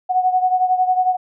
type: beating tone pair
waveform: sine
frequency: 736 / 747 Hz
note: F#5 / F#5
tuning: -9 / +16 cents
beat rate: 11 Hz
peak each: -15 / -20 dBFS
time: 0.09-1.17 s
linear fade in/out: 20 ms
effects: none